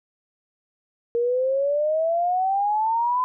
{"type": "exponential sweep", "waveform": "sine", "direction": "up", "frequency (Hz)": [466.2, 1020], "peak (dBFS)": -19, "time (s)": [1.15, 3.24], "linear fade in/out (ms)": 0, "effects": []}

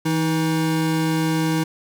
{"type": "tone pair together", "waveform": "square", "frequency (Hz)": [162.1, 315.7], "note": ["E3", "D#4"], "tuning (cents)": [-29, 25], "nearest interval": "octave", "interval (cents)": 1154, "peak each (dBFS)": -22, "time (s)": [0.05, 1.64], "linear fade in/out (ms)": 10, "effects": []}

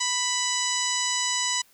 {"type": "harmonic tone with a mistuned harmonic", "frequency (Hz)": 990, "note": "B5", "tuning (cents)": 4, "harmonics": [1, 2, 3, 4, 5, 6, 7, 8], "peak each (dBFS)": [-32, -32, -32, -32, -32, -32, -32, -32], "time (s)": [0, 1.62], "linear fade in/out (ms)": 10, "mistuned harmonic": 5, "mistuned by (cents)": 24, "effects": ["white hiss -59 dBFS RMS until 1.73 s"]}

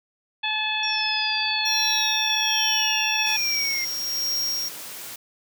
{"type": "harmonic tone", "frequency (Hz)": 862, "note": "A5", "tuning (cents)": -36, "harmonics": [1, 2, 3, 4, 5], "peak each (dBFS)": [-30, -31, -27, -27, -39], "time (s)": [0.43, 3.37], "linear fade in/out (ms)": 10}
{"type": "exponential sweep", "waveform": "sine", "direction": "down", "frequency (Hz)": [5610, 2097], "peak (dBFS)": -27, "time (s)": [0.83, 3.85], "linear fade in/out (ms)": 5}
{"type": "tone with tremolo", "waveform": "square", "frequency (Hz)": 5588, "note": "F8", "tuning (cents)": 0, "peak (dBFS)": -23, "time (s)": [1.65, 4.69], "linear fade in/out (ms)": 10, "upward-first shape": "sine", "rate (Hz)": 1.2, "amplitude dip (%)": 40}
{"type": "high-pass noise", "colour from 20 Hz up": "white", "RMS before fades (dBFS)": -37, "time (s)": [3.26, 5.16], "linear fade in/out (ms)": 5, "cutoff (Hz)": 120, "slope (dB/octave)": 12}
{"effects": []}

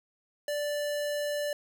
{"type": "tone", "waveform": "square", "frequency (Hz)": 586, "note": "D5", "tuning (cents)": -4, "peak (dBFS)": -30, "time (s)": [0.48, 1.53], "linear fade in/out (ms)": 2, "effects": []}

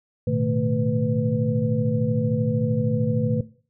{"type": "tone cluster", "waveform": "sine", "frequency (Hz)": [110.1, 123.2, 153.5, 222.3, 496.6], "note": ["A2", "B2", "D#3", "A3", "B4"], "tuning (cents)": [2, -4, -23, 18, 9], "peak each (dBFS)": -26, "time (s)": [0.27, 3.41], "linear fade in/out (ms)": 5, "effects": ["noise-tail reverb RT60 0.4 s tail -17 dB re dry"]}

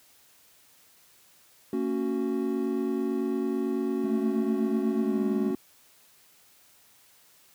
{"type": "chord", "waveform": "triangle", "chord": "F# major", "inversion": "first", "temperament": "equal with one note detuned", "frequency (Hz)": [228.2, 277.2, 370], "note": ["A#3", "C#4", "F#4"], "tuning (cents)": [-37, 0, 0], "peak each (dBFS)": [-29, -28, -28], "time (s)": [1.73, 5.55], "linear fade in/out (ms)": 2}
{"type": "tone with pitch glide", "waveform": "triangle", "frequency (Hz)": [220, 208.7], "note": ["A3", "G#3"], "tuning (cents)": [0, 9], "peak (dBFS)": -26, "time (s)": [4.04, 5.51], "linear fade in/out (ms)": 5, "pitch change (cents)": -91, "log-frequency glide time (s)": [5, 5.21]}
{"effects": ["white hiss -59 dBFS RMS until 7.54 s", "high-pass 60 Hz 12 dB/octave"]}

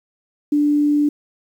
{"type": "tone", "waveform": "sine", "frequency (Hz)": 293.7, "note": "D4", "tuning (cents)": 0, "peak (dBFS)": -13, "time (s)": [0.52, 1.09], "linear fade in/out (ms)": 5, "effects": ["8-bit"]}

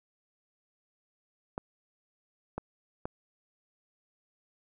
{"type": "clicks", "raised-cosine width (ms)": 1, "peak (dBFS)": -20, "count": 3, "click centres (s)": [1.579, 2.58, 3.055], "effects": []}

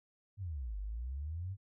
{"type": "exponential two-way sweep", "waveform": "sine", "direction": "down then up", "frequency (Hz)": [105.4, 47.92, 101], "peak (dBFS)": -37, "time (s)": [0.37, 1.57], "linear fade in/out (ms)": 50, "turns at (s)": 0.78, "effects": []}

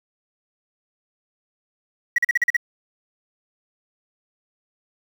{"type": "tone bursts", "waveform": "sine", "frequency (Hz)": 1921, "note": "B6", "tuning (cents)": -48, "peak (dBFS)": -12, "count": 7, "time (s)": [2.16, 2.567], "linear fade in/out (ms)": 5, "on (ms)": 23, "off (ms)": 41, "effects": ["tanh soft clip ceiling -13 dBFS", "7-bit"]}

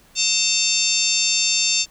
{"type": "harmonic tone", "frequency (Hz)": 900, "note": "A5", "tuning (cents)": 39, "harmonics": [3, 4, 5, 6, 7, 8], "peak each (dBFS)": [-24, -24, -24, -24, -24, -24], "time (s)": [0.15, 1.86], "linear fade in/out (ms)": 50, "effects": ["pink hiss -53 dBFS RMS until 1.9 s"]}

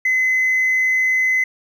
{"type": "tone with hard clipping", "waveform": "triangle", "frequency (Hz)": 2037, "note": "C7", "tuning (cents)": -47, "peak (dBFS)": -14, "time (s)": [0.05, 1.44], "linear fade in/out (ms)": 5, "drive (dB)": 2, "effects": []}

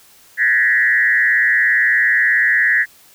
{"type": "tone with frequency modulation", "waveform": "sine", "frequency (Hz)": 1809, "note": "A6", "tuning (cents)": 48, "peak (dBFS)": -11, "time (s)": [0.37, 2.86], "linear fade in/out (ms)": 50, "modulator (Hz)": 117, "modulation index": 1.5, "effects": ["white hiss -48 dBFS RMS until 3.14 s"]}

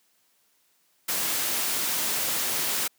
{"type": "noise", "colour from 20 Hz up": "white", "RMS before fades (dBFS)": -27, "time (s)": [1.08, 2.88], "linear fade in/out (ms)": 10, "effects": ["white hiss -67 dBFS RMS until 2.98 s", "high-pass 150 Hz 12 dB/octave"]}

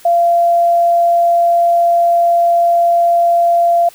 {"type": "tone", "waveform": "sine", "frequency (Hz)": 687, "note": "F5", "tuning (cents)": -29, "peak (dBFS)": -8, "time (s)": [0.05, 3.89], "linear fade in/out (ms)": 5, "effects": ["white hiss -42 dBFS RMS until 3.94 s"]}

